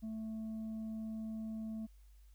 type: tone with tanh clipping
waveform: triangle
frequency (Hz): 220.3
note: A3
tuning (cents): +2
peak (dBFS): -40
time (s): 0.02-1.87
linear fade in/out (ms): 20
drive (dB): 8
effects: added 50 Hz sine -57 dBFS peak until 2.34 s + white hiss -75 dBFS RMS until 2.34 s